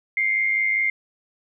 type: tone pair together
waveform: sine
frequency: 2101 / 2206 Hz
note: C7 / C#7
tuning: +7 / -9 cents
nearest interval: minor second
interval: 84 cents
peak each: -19 / -28 dBFS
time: 0.17-0.9 s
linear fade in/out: 2 ms
effects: none